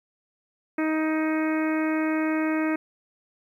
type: harmonic tone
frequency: 313.7 Hz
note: D#4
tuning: 14 cents sharp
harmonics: 1 / 2 / 3 / 4 / 5 / 6 / 7 / 8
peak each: -23 / -32 / -37 / -36 / -36 / -37 / -37 / -41 dBFS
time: 0.78-2.76 s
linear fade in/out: 5 ms
effects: 10-bit